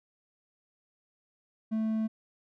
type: tone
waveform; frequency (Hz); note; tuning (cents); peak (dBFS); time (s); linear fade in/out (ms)
triangle; 220; A3; 0; -25; 1.71-2.08; 20
effects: none